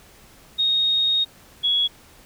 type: tone pair in turn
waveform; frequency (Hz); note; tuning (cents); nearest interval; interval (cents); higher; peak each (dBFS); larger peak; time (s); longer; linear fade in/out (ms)
sine; 3729 / 3352; A#7 / G#7; 0 / +15; major second; 185; first; -17; neither; 0.58-1.25 / 1.63-1.88; first; 20
effects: pink hiss -50 dBFS RMS until 2.25 s